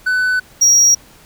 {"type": "tone pair in turn", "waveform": "triangle", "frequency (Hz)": [1500, 5678], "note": ["F#6", "F8"], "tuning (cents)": [23, 28], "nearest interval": "octave + major seventh", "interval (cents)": 2305, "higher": "second", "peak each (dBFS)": [-11, -6], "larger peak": "second", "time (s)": [[0.06, 0.4], [0.61, 0.95]], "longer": "neither", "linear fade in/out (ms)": 10, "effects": ["pink hiss -45 dBFS RMS until 1.25 s"]}